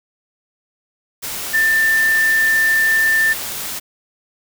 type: tone in noise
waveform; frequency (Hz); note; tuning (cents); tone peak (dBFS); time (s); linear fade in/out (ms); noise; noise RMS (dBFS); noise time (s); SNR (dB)
sine; 1783; A6; +22; -12; 1.53-3.34; 20; white; -26; 1.22-3.8; +11
effects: none